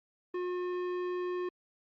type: tone with tanh clipping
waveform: sine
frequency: 359.4 Hz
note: F4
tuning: 50 cents sharp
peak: -34 dBFS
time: 0.34-1.49 s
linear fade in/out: 5 ms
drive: 14 dB
effects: Opus 32 kbps